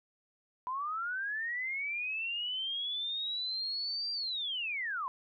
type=linear two-way sweep; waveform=sine; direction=up then down; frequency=987.8 to 4746 to 987.8 Hz; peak=-33 dBFS; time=0.67-5.08 s; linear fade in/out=0 ms; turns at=4.12 s; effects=none